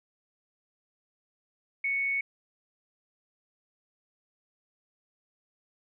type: tone with amplitude modulation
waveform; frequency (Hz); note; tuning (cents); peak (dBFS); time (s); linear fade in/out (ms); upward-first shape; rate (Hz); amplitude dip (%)
sine; 2217; C#7; 0; -25; 1.84-2.21; 5; sine; 240; 25
effects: none